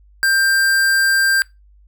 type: tone with hard clipping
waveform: sine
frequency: 1575 Hz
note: G6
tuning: 8 cents sharp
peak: -14 dBFS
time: 0.23-1.42 s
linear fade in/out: 0 ms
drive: 18 dB
effects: noise-tail reverb RT60 0.2 s tail -22 dB re dry + added 50 Hz sine -46 dBFS peak until 1.87 s